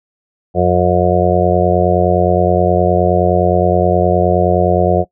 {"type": "harmonic tone", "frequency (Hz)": 89.6, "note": "F2", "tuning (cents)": 45, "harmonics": [1, 2, 4, 5, 6, 7, 8], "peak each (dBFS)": [-17, -17, -17, -17, -17, -17, -17], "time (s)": [0.54, 5.05], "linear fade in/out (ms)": 50, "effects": ["noise-tail reverb RT60 0.1 s tail -21 dB re dry"]}